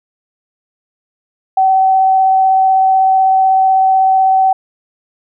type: tone with vibrato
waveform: sine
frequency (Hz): 763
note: G5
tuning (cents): -47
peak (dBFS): -7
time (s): 1.57-4.53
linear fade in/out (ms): 5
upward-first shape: triangle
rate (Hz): 16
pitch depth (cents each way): 10
effects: none